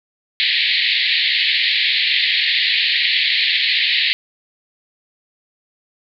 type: band-pass noise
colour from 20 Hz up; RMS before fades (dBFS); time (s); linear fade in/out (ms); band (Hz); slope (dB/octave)
white; -17; 0.4-4.13; 0; 1800 to 4400; 96
effects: none